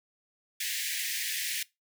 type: high-pass noise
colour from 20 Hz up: pink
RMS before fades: -33 dBFS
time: 0.6-1.63 s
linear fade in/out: 5 ms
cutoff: 1700 Hz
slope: 96 dB/octave
effects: noise-tail reverb RT60 0.2 s tail -21 dB re dry